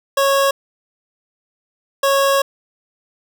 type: tone pair in turn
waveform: 25% pulse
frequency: 551 / 551 Hz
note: C#5 / C#5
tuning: -11 / -11 cents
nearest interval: unison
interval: 0 cents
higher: neither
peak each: -9 dBFS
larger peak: neither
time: 0.17-0.51 / 2.03-2.42 s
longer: second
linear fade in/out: 5 ms
effects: none